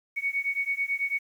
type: beating tone pair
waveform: sine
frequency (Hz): 2224 / 2233.1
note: C#7 / C#7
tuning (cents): +5 / +12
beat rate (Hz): 9.1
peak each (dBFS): -29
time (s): 0.16-1.19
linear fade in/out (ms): 20
effects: 9-bit